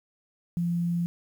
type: tone with quantisation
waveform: sine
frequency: 172.1 Hz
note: F3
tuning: 25 cents flat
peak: -24 dBFS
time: 0.57-1.06 s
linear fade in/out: 0 ms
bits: 9
effects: none